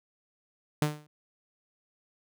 sawtooth tone with exponential decay, 150 Hz, D3, 37 cents sharp, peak -17 dBFS, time 0.82-1.07 s, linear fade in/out 2 ms, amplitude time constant 54 ms, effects none

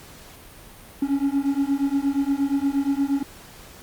triangle beating tone pair, 274.1 / 282.6 Hz, C#4 / C#4, -19 / +34 cents, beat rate 8.5 Hz, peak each -21 dBFS, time 1.02-3.23 s, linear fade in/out 5 ms, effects pink hiss -45 dBFS RMS until 3.82 s + Opus 48 kbps

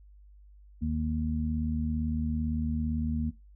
harmonic tone, 77.78 Hz, D#2, in tune, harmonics 1 / 2 / 3, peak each -31 / -36 / -30 dBFS, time 0.81-3.31 s, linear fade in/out 20 ms, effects noise-tail reverb RT60 0.2 s tail -17 dB re dry + added 50 Hz sine -51 dBFS peak until 3.55 s

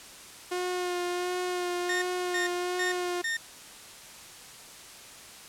sawtooth tone with vibrato, 358 Hz, F4, 43 cents sharp, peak -25 dBFS, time 0.51-3.22 s, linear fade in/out 10 ms, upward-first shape sine, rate 1.4 Hz, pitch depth 19 cents each way
40% pulse tone bursts, 1829 Hz, A#6, 33 cents flat, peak -27 dBFS, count 4, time 1.89-3.37 s, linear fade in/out 5 ms, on 130 ms, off 320 ms
effects white hiss -47 dBFS RMS until 5.48 s + low-pass 10000 Hz 12 dB/octave

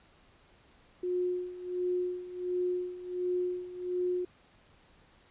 sine tone with tremolo, 360 Hz, F#4, 47 cents flat, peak -27 dBFS, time 1.03-4.25 s, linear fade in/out 5 ms, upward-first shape sine, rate 1.4 Hz, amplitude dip 80%, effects pink hiss -62 dBFS RMS until 5.3 s + resampled to 8000 Hz

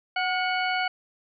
harmonic tone with a mistuned harmonic, 741 Hz, F#5, 2 cents sharp, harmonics 1 / 2 / 3 / 4 / 6, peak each -27 / -29 / -30 / -34 / -38 dBFS, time 0.16-0.88 s, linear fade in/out 5 ms, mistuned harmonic 2, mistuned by -49 cents, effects none

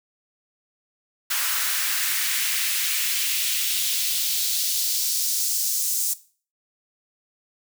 white noise with high-pass filter sweep, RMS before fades -24 dBFS, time 1.3-6.14 s, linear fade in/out 10 ms, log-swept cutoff 1300 to 6800 Hz, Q 1.5, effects noise-tail reverb RT60 0.4 s tail -17 dB re dry

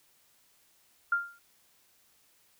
sine tone with exponential decay, 1396.9 Hz, F6, in tune, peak -21 dBFS, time 1.12-1.39 s, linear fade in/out 5 ms, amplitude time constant 58 ms, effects white hiss -66 dBFS RMS until 2.59 s

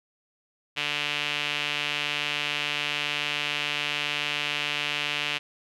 sawtooth tone with band-pass filter, 147 Hz, D3, 2 cents sharp, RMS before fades -29 dBFS, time 0.76-5.39 s, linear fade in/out 20 ms, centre 2800 Hz, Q 3.2, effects none

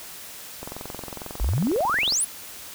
click train, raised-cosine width 1 ms, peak -20 dBFS, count 34, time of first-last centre 0.63-2.123 s, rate 22.1 Hz
sine exponential sweep, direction up, 43.65 to 11175 Hz, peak -20 dBFS, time 1.4-2.25 s, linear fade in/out 10 ms
effects white hiss -40 dBFS RMS until 2.74 s

